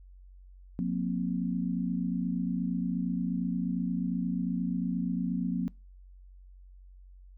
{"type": "chord", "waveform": "sine", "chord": "F suspended fourth", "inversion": "none", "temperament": "equal with one note detuned", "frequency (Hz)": [179.01, 233.1, 261.6], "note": ["F3", "Bb3", "C4"], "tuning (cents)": [43, 0, 0], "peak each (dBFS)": [-30, -33, -34], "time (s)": [0.79, 5.68], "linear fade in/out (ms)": 0, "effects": ["noise-tail reverb RT60 0.3 s tail -26 dB re dry", "added 46 Hz sine -49 dBFS peak until 7.37 s"]}